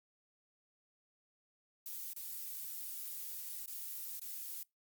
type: noise with dropouts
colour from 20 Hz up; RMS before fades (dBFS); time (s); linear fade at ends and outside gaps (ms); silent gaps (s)
violet; -44; 1.86-4.63; 2; 2.133-2.162 / 3.66-3.678 / 4.196-4.216
effects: noise-tail reverb RT60 0.2 s tail -25 dB re dry + Opus 48 kbps